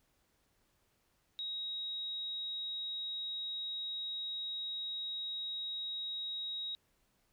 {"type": "tone", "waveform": "sine", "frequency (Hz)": 3800, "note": "A#7", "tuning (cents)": 33, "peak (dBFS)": -37, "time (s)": [1.39, 6.75], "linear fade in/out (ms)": 0, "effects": ["pink hiss -75 dBFS RMS until 7.32 s"]}